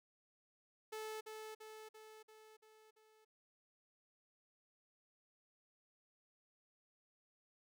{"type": "tone with echo", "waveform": "sawtooth", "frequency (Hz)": 434.8, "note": "A4", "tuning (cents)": -21, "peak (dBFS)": -40, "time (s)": [0.92, 1.21], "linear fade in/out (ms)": 10, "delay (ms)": 340, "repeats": 6, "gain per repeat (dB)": -4, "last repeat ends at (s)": 3.25, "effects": []}